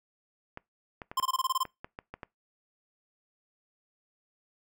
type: clicks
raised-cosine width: 0.5 ms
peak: -25 dBFS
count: 9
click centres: 0.574 / 1.018 / 1.115 / 1.199 / 1.653 / 1.845 / 1.989 / 2.14 / 2.232 s
type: tone bursts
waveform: square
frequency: 1046.5 Hz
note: C6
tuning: in tune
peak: -26 dBFS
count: 9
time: 1.17-1.633 s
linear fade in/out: 5 ms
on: 31 ms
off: 23 ms
effects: noise-tail reverb RT60 0.2 s tail -23 dB re dry